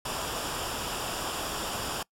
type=noise with comb filter; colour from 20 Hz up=pink; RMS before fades=-33 dBFS; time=0.05-2.03 s; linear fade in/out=5 ms; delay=0.48 ms; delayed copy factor=-0.6; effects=noise-tail reverb RT60 0.1 s tail -24 dB re dry + low-pass 12000 Hz 12 dB/octave